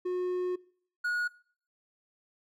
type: tone pair in turn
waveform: triangle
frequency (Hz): 362.4 / 1449.6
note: F#4 / F#6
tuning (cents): -36 / -36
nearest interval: 2 octaves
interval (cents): 2400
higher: second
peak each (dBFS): -27 / -26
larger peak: second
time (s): 0.05-0.56 / 1.04-1.28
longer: first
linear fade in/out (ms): 10
effects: noise-tail reverb RT60 0.5 s tail -21 dB re dry